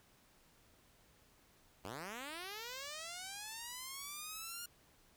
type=linear sweep; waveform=5% pulse; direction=up; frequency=83 to 1429 Hz; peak=-33 dBFS; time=1.84-4.66 s; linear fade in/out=5 ms; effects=pink hiss -68 dBFS RMS until 5.16 s